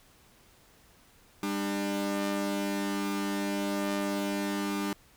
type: tone pair together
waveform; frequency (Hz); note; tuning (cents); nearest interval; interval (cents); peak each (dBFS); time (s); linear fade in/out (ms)
sawtooth; 200 / 299.7; G3 / D4; +35 / +35; perfect fifth; 700; -28; 1.43-4.93; 2
effects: pink hiss -60 dBFS RMS until 5.16 s